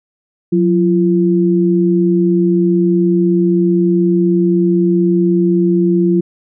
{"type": "tone pair together", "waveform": "sine", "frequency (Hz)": [181.06, 342], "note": ["F#3", "F4"], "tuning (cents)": [-37, -36], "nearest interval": "major seventh", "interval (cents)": 1101, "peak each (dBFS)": -12, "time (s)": [0.52, 6.21], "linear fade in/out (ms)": 10, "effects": []}